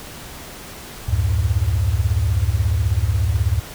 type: tone cluster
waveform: sine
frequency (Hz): 71.5 / 89.9 / 106.2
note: D2 / F#2 / G#2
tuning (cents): -46 / -49 / +39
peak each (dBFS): -20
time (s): 1.08-3.6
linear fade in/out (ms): 10
effects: pink hiss -36 dBFS RMS until 3.74 s